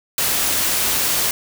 white noise, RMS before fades -19 dBFS, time 0.18-1.31 s, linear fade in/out 2 ms, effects none

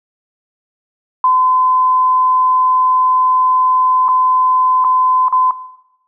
sine tone with dropouts, 1021 Hz, C6, 43 cents flat, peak -8 dBFS, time 1.24-5.51 s, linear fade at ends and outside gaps 2 ms, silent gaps 4.083-4.087 / 4.842-4.846 / 5.284-5.325 s, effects noise-tail reverb RT60 0.9 s tail -17 dB re dry

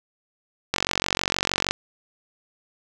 click train, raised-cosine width 0.2 ms, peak -3 dBFS, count 46, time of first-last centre 0.74-1.71 s, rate 46.4 Hz, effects none

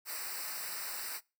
white noise with comb filter, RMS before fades -40 dBFS, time 0.05-1.21 s, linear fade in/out 50 ms, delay 0.3 ms, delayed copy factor -0.95, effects noise-tail reverb RT60 0.3 s tail -24 dB re dry

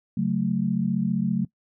sine chord, F# minor, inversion second, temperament equal, 138.59 / 185 / 220 Hz, C#3 / F#3 / A3, 0 / 0 / 0 cents, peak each -29 / -24 / -25 dBFS, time 0.17-1.45 s, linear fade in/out 5 ms, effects noise-tail reverb RT60 0.1 s tail -21 dB re dry

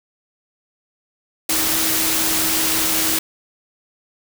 sine tone in noise, 320 Hz, D#4, 49 cents sharp, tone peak -28 dBFS, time 1.49-3.19 s, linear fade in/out 5 ms, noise white, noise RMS -19 dBFS, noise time 1.49-3.19 s, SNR -12 dB, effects none

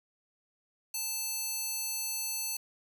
square tone with high-pass filter, 880 Hz, A5, in tune, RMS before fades -35 dBFS, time 0.94-2.57 s, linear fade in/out 5 ms, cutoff 6000 Hz, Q 0.79, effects none

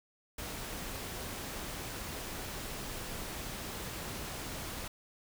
pink noise, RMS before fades -41 dBFS, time 0.38-4.88 s, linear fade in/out 5 ms, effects none

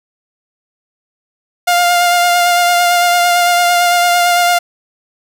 sawtooth tone with vibrato, 703 Hz, F5, 11 cents sharp, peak -5 dBFS, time 1.67-4.59 s, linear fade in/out 10 ms, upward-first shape sine, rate 8.9 Hz, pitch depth 18 cents each way, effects none

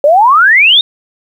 sine exponential sweep, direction up, 554.4 to 3776 Hz, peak -3 dBFS, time 0.04-0.81 s, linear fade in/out 2 ms, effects 7-bit

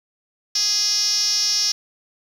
5% pulse tone with band-pass filter, 413.8 Hz, G#4, 6 cents flat, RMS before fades -20 dBFS, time 0.55-1.72 s, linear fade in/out 5 ms, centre 5500 Hz, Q 9.5, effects 8-bit

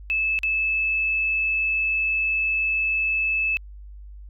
sine tone with dropouts, 2613 Hz, E7, 16 cents flat, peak -20 dBFS, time 0.1-3.57 s, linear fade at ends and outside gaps 0 ms, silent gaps 0.389-0.433 s, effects added 50 Hz sine -38 dBFS peak until 4.29 s

